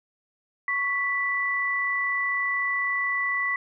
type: tone pair together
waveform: sine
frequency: 1111.5 / 1975.5 Hz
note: C#6 / B6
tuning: +4 / 0 cents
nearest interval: minor seventh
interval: 996 cents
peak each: -30 / -24 dBFS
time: 0.68-3.56 s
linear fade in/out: 2 ms
effects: none